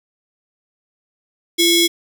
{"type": "ring-modulated tone", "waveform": "sawtooth", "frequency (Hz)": 1840, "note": "A#6", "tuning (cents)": -23, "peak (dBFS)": -5, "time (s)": [1.58, 1.88], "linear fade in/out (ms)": 20, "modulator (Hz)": 1500, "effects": []}